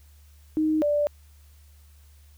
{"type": "tone pair in turn", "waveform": "sine", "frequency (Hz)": [311.1, 587.3], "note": ["D#4", "D5"], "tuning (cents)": [0, 0], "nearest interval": "major seventh", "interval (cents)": 1100, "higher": "second", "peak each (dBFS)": -20, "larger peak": "neither", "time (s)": [[0.57, 0.82], [0.82, 1.07]], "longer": "neither", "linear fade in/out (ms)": 0, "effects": ["added 73 Hz sine -50 dBFS peak until 2.37 s", "white hiss -62 dBFS RMS until 2.37 s"]}